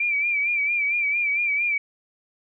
sine tone with vibrato, 2343 Hz, D7, 5 cents flat, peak -20 dBFS, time 0-1.78 s, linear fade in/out 5 ms, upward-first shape sine, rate 4.4 Hz, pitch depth 61 cents each way, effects none

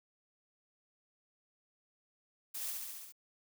blue noise with echo, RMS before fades -41 dBFS, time 2.54-2.71 s, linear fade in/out 10 ms, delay 69 ms, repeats 6, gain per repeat -2 dB, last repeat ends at 3.124 s, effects none

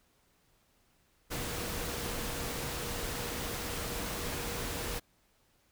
sine tone in noise, 477.1 Hz, A#4, 40 cents sharp, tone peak -46 dBFS, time 1.3-5 s, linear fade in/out 20 ms, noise pink, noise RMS -37 dBFS, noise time 1.3-5 s, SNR -12 dB, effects pink hiss -70 dBFS RMS until 5.71 s

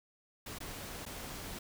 pink noise with dropouts, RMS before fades -44 dBFS, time 0.46-1.59 s, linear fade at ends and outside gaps 5 ms, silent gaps 0.586-0.603 / 1.054-1.062 s, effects none

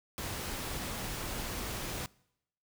pink noise, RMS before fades -38 dBFS, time 0.18-2.06 s, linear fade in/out 0 ms, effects noise-tail reverb RT60 0.8 s tail -24 dB re dry

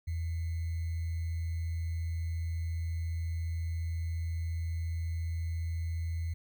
sine tone with sample-and-hold, 82.8 Hz, E2, 8 cents sharp, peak -31 dBFS, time 0.07-6.34 s, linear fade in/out 10 ms, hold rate 2100 Hz, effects none

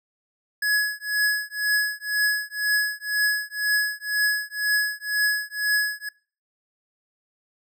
square tone with tremolo, 1686 Hz, G#6, 26 cents sharp, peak -18 dBFS, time 0.62-6.09 s, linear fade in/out 5 ms, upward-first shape triangle, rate 2 Hz, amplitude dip 100%, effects noise-tail reverb RT60 0.4 s tail -23 dB re dry

